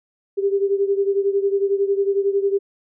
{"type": "beating tone pair", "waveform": "sine", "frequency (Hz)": [394.2, 405.2], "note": ["G4", "G#4"], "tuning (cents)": [10, -43], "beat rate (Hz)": 11, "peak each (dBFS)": [-18, -22], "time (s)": [0.37, 2.59], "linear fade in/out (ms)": 20, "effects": []}